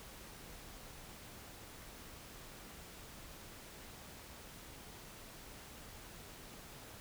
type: silence
effects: pink hiss -53 dBFS RMS until 7 s